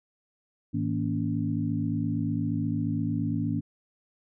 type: tone cluster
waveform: sine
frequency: 107.2 / 161.9 / 235.7 / 284.3 Hz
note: A2 / E3 / A#3 / C#4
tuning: -45 / -31 / +19 / +44 cents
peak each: -31 dBFS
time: 0.73-3.61 s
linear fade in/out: 20 ms
effects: none